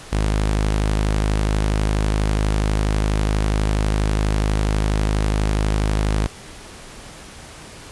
sawtooth tone, 52.2 Hz, G#1, 10 cents sharp, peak -13 dBFS, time 0.12-6.27 s, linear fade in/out 10 ms, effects pink hiss -39 dBFS RMS until 7.91 s + resampled to 24000 Hz

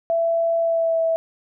sine tone with pitch glide, 667 to 655.2 Hz, E5 to E5, +20 to -11 cents, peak -17 dBFS, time 0.1-1.16 s, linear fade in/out 0 ms, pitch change -31 cents, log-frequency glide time 0.6-1.01 s, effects none

